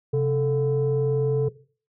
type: tone pair together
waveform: sine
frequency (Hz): 132.83 / 440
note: C3 / A4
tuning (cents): +26 / 0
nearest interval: octave + major sixth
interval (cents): 2074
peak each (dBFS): -21 / -20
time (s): 0.13-1.49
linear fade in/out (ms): 10
effects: noise-tail reverb RT60 0.4 s tail -17 dB re dry + tanh soft clip ceiling -15 dBFS